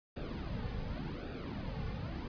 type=noise with flanger; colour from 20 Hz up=brown; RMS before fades=-40 dBFS; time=0.16-2.28 s; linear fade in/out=5 ms; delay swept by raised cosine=0.96 to 3.16 ms; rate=0.88 Hz; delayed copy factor=-0.7; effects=resampled to 11025 Hz